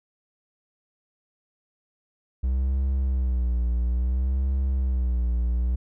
triangle tone with vibrato, 63 Hz, B1, 35 cents sharp, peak -19 dBFS, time 2.43-5.76 s, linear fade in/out 10 ms, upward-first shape sine, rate 0.59 Hz, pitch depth 100 cents each way, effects none

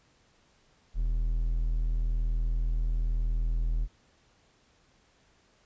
triangle tone, 40.48 Hz, E1, 31 cents flat, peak -23 dBFS, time 0.94-3.88 s, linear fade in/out 50 ms, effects pink hiss -65 dBFS RMS until 5.65 s + resampled to 16000 Hz

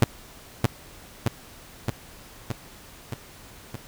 sawtooth tone with echo, 116.1 Hz, A#2, 7 cents flat, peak -9 dBFS, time 0.02-0.04 s, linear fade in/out 0 ms, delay 620 ms, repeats 6, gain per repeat -3 dB, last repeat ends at 3.76 s, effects pink hiss -47 dBFS RMS until 3.87 s

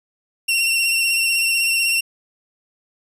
sawtooth tone with vibrato, 2728 Hz, F7, 41 cents flat, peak -13 dBFS, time 0.48-2.01 s, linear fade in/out 10 ms, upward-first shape triangle, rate 16 Hz, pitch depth 34 cents each way, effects resampled to 32000 Hz

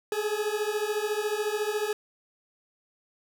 40% pulse beating tone pair, 415.3 / 429.3 Hz, G#4 / A4, 0 / -43 cents, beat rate 14 Hz, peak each -29 dBFS, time 0.12-1.93 s, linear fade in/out 2 ms, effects none

